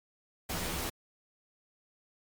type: noise with comb filter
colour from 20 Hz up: pink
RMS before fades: -35 dBFS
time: 0.49-0.9 s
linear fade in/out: 10 ms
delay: 12 ms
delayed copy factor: +0.65
effects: MP3 96 kbps

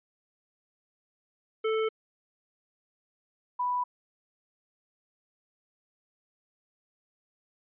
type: tone pair in turn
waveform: square / sine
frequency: 440 / 987.8 Hz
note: A4 / B5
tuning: 0 / 0 cents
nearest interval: octave + major second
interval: 1400 cents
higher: second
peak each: -26 dBFS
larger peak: neither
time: 1.64-1.89 / 3.59-3.84 s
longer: neither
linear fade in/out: 10 ms
effects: resampled to 8000 Hz

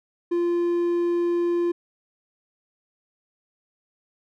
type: tone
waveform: triangle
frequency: 346.2 Hz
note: F4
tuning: 15 cents flat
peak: -18 dBFS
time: 0.31-1.72 s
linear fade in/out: 10 ms
effects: none

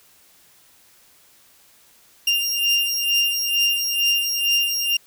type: beating tone pair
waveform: 30% pulse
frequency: 2794 / 2796.2 Hz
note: F7 / F7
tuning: 0 / +1 cents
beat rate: 2.2 Hz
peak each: -19 / -18 dBFS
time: 2.27-4.97 s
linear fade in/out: 5 ms
effects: white hiss -54 dBFS RMS until 5.06 s

